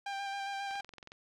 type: tone with vibrato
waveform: sawtooth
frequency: 793 Hz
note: G5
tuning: 20 cents sharp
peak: -32 dBFS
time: 0.06-0.81 s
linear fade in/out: 5 ms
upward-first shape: square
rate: 7.4 Hz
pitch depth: 14 cents each way
type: click train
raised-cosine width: 0.2 ms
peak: -31 dBFS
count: 10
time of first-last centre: 0.71-1.119 s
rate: 22 Hz
effects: low-pass 5000 Hz 12 dB/octave + 12-bit